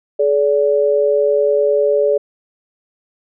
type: tone pair together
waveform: sine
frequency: 425.4 / 576 Hz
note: G#4 / D5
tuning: +42 / -34 cents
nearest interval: perfect fourth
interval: 524 cents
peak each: -14 dBFS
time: 0.19-2.18 s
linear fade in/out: 10 ms
effects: none